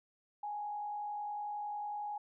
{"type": "tone with frequency modulation", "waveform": "sine", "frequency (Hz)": 830.6, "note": "G#5", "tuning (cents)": 0, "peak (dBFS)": -37, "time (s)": [0.43, 2.18], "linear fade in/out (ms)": 5, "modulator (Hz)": 51, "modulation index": 0.34, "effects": []}